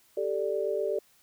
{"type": "chord", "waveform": "sine", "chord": "G suspended second", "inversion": "none", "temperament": "equal", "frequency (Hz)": [392, 440, 587.3], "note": ["G4", "A4", "D5"], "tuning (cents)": [0, 0, 0], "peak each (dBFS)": -31, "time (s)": [0.17, 0.99], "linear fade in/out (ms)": 5, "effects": ["white hiss -63 dBFS RMS until 1.22 s"]}